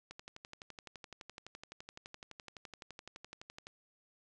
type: click train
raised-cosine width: 0.2 ms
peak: -30 dBFS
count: 43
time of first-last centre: 0.11-3.669 s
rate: 11.8 Hz
effects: resampled to 24000 Hz